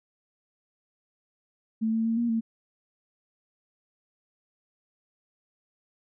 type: tone with pitch steps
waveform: sine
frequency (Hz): 221.9 / 224.5 / 227.1 / 236.1 / 226.1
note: A3 / A3 / A#3 / A#3 / A3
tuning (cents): +15 / +35 / -45 / +22 / +47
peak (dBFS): -23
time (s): 1.81-2.41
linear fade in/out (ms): 20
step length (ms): 120
effects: none